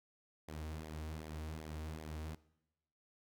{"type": "tone with flanger", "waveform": "sawtooth", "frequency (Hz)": 78, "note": "D#2", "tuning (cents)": 5, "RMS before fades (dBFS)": -45, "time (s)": [0.48, 2.35], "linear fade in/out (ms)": 5, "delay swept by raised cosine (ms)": [0.7, 5.9], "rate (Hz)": 2.6, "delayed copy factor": -0.6, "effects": ["noise-tail reverb RT60 0.9 s tail -20 dB re dry"]}